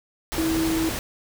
sine tone in noise, 323.7 Hz, E4, 31 cents flat, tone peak -21 dBFS, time 0.38-0.89 s, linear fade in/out 0 ms, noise pink, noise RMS -29 dBFS, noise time 0.32-0.99 s, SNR +5 dB, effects none

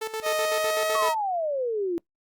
sawtooth tone with tremolo, 440 Hz, A4, in tune, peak -24 dBFS, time 0.01-1.1 s, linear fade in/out 10 ms, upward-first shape square, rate 7.9 Hz, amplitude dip 70%
sawtooth tone with pitch glide, 623 to 637.6 Hz, D#5 to D#5, +2 to +42 cents, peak -20 dBFS, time 0.22-1.15 s, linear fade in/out 50 ms, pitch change +40 cents, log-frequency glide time 0.38-1.01 s
sine exponential sweep, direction down, 1142 to 329.6 Hz, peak -24 dBFS, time 0.95-1.98 s, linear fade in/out 0 ms
effects noise-tail reverb RT60 0.1 s tail -23 dB re dry + Opus 48 kbps

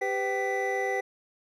triangle tone cluster, 394.9 / 503 / 773 / 1982 Hz, G4 / B4 / G5 / B6, +13 / +32 / -24 / +6 cents, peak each -30 dBFS, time 0.01-1.01 s, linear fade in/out 10 ms, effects none

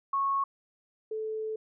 sine tone pair in turn, 1100 / 436.5 Hz, C#6 / A4, -14 / -14 cents, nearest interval octave + major third, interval 1600 cents, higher first, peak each -25 / -31 dBFS, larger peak first, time 0.13-0.44 / 1.11-1.56 s, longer second, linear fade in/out 5 ms, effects none

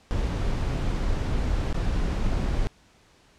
brown noise with dropouts, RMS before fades -25 dBFS, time 0.11-2.67 s, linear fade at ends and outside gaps 0 ms, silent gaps 1.727-1.744 s, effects pink hiss -58 dBFS RMS until 3.38 s + low-pass 7000 Hz 12 dB/octave

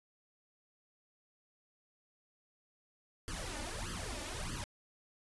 pink noise with flanger, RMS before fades -41 dBFS, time 3.28-4.64 s, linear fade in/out 0 ms, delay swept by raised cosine 0.63 to 3.43 ms, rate 1.6 Hz, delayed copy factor +1, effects resampled to 24000 Hz

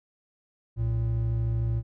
triangle tone pair together, 60.23 / 113.7 Hz, B1 / A#2, -43 / -43 cents, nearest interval major seventh, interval 1100 cents, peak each -28 / -23 dBFS, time 0.76-1.83 s, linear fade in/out 50 ms, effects none

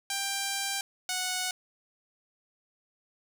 5% pulse tone pair in turn, 790 / 736.8 Hz, G5 / F#5, +13 / -7 cents, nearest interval minor second, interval 120 cents, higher first, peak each -18 dBFS, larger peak neither, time 0.1-0.81 / 1.09-1.51 s, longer first, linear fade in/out 2 ms, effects none

